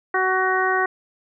harmonic tone, 374.7 Hz, F#4, 22 cents sharp, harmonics 1 / 2 / 3 / 4 / 5, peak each -24 / -24 / -24 / -24 / -24 dBFS, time 0.14-0.86 s, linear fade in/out 5 ms, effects none

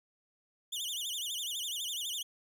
sawtooth tone with vibrato, 3242 Hz, G#7, 42 cents flat, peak -32 dBFS, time 0.72-2.23 s, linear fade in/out 10 ms, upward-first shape sine, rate 12 Hz, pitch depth 210 cents each way, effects none

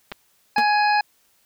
clicks, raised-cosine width 0.3 ms, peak -16 dBFS, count 2, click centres 0.117 / 0.122 s
harmonic tone, 835 Hz, G#5, 9 cents sharp, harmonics 1 / 2 / 3 / 5 / 6, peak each -17 / -23 / -27 / -31 / -33 dBFS, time 0.56-1.01 s, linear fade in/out 5 ms
sawtooth tone with exponential decay, 230 Hz, A#3, 23 cents flat, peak -17 dBFS, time 0.58-0.66 s, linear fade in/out 2 ms, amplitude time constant 17 ms
effects white hiss -62 dBFS RMS until 1.45 s

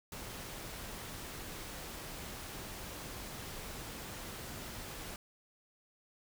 pink noise, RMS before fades -45 dBFS, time 0.12-5.16 s, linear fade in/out 2 ms, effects none

